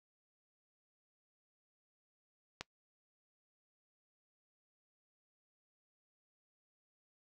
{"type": "click", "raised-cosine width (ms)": 0.2, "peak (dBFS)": -22, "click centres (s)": 2.61, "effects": ["noise-tail reverb RT60 0.1 s tail -23 dB re dry"]}